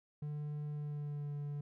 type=tone with pitch glide; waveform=triangle; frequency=148.5 to 145.19 Hz; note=D3 to D3; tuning=+20 to -19 cents; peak=-36 dBFS; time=0.22-1.61 s; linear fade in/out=5 ms; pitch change=-39 cents; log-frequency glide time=0.7-1.33 s; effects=none